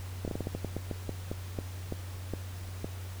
slowing click train, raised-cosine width 2 ms, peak -20 dBFS, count 16, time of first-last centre 0.25-2.845 s, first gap 28 ms, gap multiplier 1.23, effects added 92 Hz sine -38 dBFS peak until 3.2 s + pink hiss -49 dBFS RMS until 3.2 s

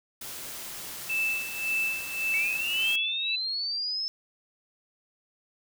white noise, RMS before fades -39 dBFS, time 0.21-2.96 s, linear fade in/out 5 ms
sine tone with tremolo, 2639 Hz, E7, 1 cent sharp, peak -24 dBFS, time 1.09-3.36 s, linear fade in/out 10 ms, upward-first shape sine, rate 1.8 Hz, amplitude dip 75%
sine linear sweep, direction up, 2217 to 5274 Hz, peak -28 dBFS, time 2.34-4.08 s, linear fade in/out 0 ms
effects none

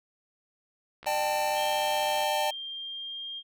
click train, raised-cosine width 0.3 ms, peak -29 dBFS, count 82, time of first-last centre 1.03-2.235 s, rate 67.2 Hz
square chord, D suspended fourth, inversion none, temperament equal with one note detuned, 602.1 / 784 / 880 Hz, D5 / G5 / A5, +43 / 0 / 0 cents, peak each -31 dBFS, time 1.06-2.51 s, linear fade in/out 10 ms
sine tone with pitch glide, 3178 to 3211 Hz, G7 to G7, +23 to +41 cents, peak -35 dBFS, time 1.54-3.43 s, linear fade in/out 50 ms, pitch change +18 cents, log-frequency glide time 2.42-3.26 s
effects none

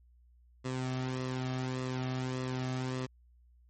sawtooth tone with flanger, 128.6 Hz, C3, 30 cents flat, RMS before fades -35 dBFS, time 0.64-3.07 s, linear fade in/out 20 ms, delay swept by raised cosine 1.3 to 2.08 ms, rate 1.7 Hz, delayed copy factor -0.6, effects added 60 Hz sine -59 dBFS peak until 3.69 s + MP3 32 kbps

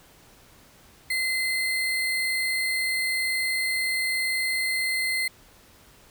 sine tone with sample-and-hold, 2061 Hz, C7, 27 cents flat, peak -23 dBFS, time 1.1-5.28 s, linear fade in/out 5 ms, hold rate 6300 Hz, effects pink hiss -54 dBFS RMS until 6.1 s

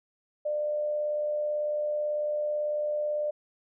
sine tone with amplitude modulation, 597 Hz, D5, 28 cents sharp, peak -25 dBFS, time 0.45-3.31 s, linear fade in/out 10 ms, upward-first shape sine, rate 78.1 Hz, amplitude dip 30%, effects none

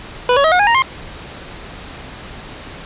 25% pulse tone with pitch steps, 493.9 / 560.8 / 636.8 / 723.1 / 821.1 / 932.4 / 1058.7 Hz, B4 / C#5 / D#5 / F#5 / G#5 / A#5 / C6, 0 / +20 / +40 / -40 / -20 / 0 / +20 cents, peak -6 dBFS, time 0.29-0.822 s, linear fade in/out 2 ms, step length 76 ms, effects pink hiss -33 dBFS RMS until 2.85 s + resampled to 8000 Hz

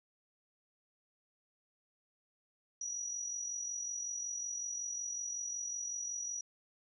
sine tone with amplitude modulation, 5820 Hz, F#8, 29 cents flat, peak -35 dBFS, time 2.81-6.41 s, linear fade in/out 5 ms, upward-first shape sine, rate 45.4 Hz, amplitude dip 50%, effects none

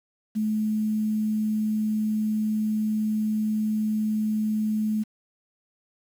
sine tone with quantisation, 215.1 Hz, A3, 39 cents flat, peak -22 dBFS, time 0.35-5.04 s, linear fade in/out 20 ms, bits 8, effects none

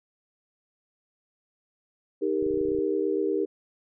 sine chord, Eb major, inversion none, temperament equal with one note detuned, 311.1 / 397.5 / 466.2 Hz, Eb4 / G4 / Bb4, 0 / +24 / 0 cents, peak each -29 / -26 / -29 dBFS, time 2.21-3.46 s, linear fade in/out 20 ms
clicks, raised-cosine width 5 ms, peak -31 dBFS, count 11, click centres 2.426 / 2.465 / 2.508 / 2.54 / 2.574 / 2.612 / 2.654 / 2.686 / 2.718 / 2.749 / 2.787 s
effects none

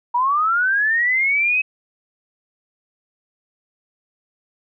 sine linear sweep, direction up, 942 to 2568 Hz, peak -15 dBFS, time 0.14-1.62 s, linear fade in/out 10 ms, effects none

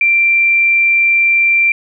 sine tone, 2359 Hz, D7, 7 cents sharp, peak -8 dBFS, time 0.01-1.72 s, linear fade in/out 2 ms, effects none

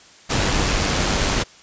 pink noise with amplitude modulation, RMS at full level -18 dBFS, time 0.29-1.44 s, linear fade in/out 20 ms, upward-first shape sine, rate 98.3 Hz, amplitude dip 35%, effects white hiss -47 dBFS RMS until 1.62 s + resampled to 16000 Hz

